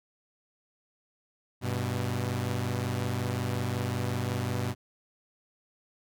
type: tone pair together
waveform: sawtooth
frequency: 98 / 123.47 Hz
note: G2 / B2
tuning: 0 / 0 cents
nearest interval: major third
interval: 400 cents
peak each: -28 / -27 dBFS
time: 1.61-4.75 s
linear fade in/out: 50 ms
effects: none